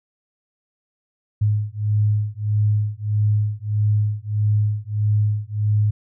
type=beating tone pair; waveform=sine; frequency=104.5 / 106.1 Hz; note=G#2 / G#2; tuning=+11 / +38 cents; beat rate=1.6 Hz; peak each=-20 dBFS; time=1.41-5.91 s; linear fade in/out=10 ms; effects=none